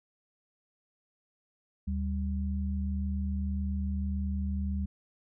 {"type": "tone pair together", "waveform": "sine", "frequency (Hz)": [74.5, 196.27], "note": ["D2", "G3"], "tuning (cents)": [25, 2], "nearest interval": "octave + perfect fourth", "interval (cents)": 1677, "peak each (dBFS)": [-30, -34], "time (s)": [1.87, 4.86], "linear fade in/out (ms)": 10, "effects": []}